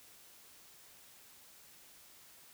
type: silence
effects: white hiss -59 dBFS RMS until 2.53 s